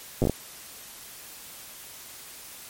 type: slowing click train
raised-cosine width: 2 ms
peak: -10 dBFS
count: 6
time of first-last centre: 0.22-0.297 s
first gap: 8 ms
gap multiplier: 1.33
effects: white hiss -44 dBFS RMS until 2.69 s + MP3 64 kbps